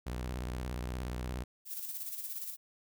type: tone with vibrato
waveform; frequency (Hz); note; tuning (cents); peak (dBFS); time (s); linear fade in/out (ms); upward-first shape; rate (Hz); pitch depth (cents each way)
sawtooth; 61.74; B1; 0; -32; 0.06-1.44; 10; square; 17; 160
type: noise with tremolo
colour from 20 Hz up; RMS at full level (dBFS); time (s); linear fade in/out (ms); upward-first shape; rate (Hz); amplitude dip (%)
violet; -39; 1.65-2.57; 50; square; 17; 45
effects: none